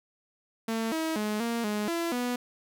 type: tone with pitch steps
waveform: sawtooth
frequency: 225.3 / 320.8 / 211.5 / 233.2 / 209.4 / 337.2 / 245.5 Hz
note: A3 / E4 / G#3 / A#3 / G#3 / E4 / B3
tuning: +41 / -47 / +32 / +1 / +15 / +39 / -10 cents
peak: -24 dBFS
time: 0.68-2.36 s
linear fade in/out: 5 ms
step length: 240 ms
effects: none